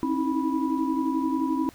sine tone cluster, 267.8 / 312.5 / 323.9 / 982 Hz, C4 / D#4 / E4 / B5, +40 / +8 / -30 / -10 cents, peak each -26 / -29 / -29 / -31 dBFS, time 0.03-1.69 s, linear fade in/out 0 ms, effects pink hiss -52 dBFS RMS until 1.74 s

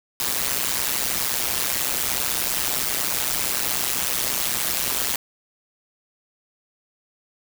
white noise with amplitude modulation, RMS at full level -20 dBFS, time 0.2-5.16 s, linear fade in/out 2 ms, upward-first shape sine, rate 130 Hz, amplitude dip 95%, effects none

